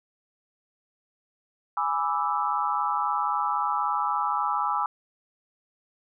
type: chord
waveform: sine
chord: E dominant seventh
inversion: first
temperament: equal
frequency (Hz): 830.6 / 987.8 / 1174.7 / 1318.5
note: G#5 / B5 / D6 / E6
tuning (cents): 0 / 0 / 0 / 0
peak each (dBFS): -29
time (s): 1.77-4.86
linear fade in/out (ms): 2
effects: none